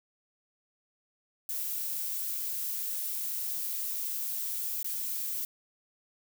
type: noise with dropouts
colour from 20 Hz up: violet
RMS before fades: -34 dBFS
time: 1.49-5.45 s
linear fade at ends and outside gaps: 2 ms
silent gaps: 4.829-4.844 s
effects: none